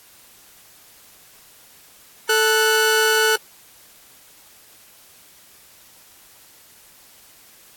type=tone pair together; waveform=sawtooth; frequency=440 / 1480 Hz; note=A4 / F#6; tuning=0 / 0 cents; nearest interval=octave + major sixth; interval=2100 cents; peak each=-14 dBFS; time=2.29-3.36 s; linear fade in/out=5 ms; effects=white hiss -49 dBFS RMS until 7.76 s + AAC 64 kbps